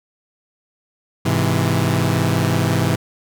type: chord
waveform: sawtooth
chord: Ab augmented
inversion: none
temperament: equal with one note detuned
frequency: 103.83 / 129.76 / 164.81 Hz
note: Ab2 / C3 / E3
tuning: 0 / -14 / 0 cents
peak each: -16 dBFS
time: 1.25-2.96 s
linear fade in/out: 10 ms
effects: none